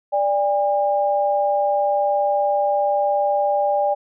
sine tone pair together, 587.3 / 808.3 Hz, D5 / G#5, 0 / -47 cents, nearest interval tritone, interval 553 cents, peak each -19 / -19 dBFS, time 0.12-3.95 s, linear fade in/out 20 ms, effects none

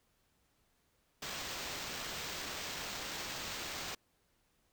white noise with sample-and-hold, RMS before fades -42 dBFS, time 1.22-3.95 s, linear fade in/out 5 ms, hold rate 11025 Hz, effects pink hiss -75 dBFS RMS until 4.72 s

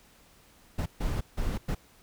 brown noise bursts at uneven times, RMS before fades -29 dBFS, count 4, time 0.78-0.86 / 1-1.21 / 1.37-1.58 / 1.68-1.75 s, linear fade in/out 10 ms, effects pink hiss -59 dBFS RMS until 2.02 s

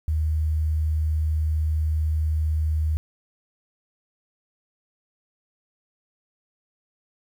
sine tone, 77.78 Hz, D#2, in tune, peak -20 dBFS, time 0.08-2.97 s, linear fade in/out 0 ms, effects 9-bit

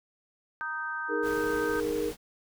harmonic tone, 311.1 Hz, D#4, in tune, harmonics 3 / 4 / 5, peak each -39 / -37 / -33 dBFS, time 0.61-1.8 s, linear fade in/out 0 ms
sine chord, D# suspended fourth, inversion none, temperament just, 311.1 / 414.8 / 466.7 Hz, D#4 / G#4 / A#4, 0 / -2 / +2 cents, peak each -33 / -32 / -30 dBFS, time 1.08-2.13 s, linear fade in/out 50 ms
pink noise, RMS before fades -42 dBFS, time 1.22-2.17 s, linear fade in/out 50 ms
effects none

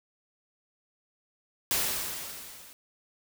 white noise with level ramp, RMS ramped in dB -26 to -51 dBFS, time 1.71-2.73 s, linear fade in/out 0 ms, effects none

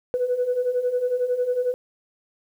sine beating tone pair, 488 / 499 Hz, B4 / B4, -21 / +18 cents, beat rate 11 Hz, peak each -26 / -21 dBFS, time 0.14-1.74 s, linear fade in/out 0 ms, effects tanh soft clip ceiling -14 dBFS + 9-bit

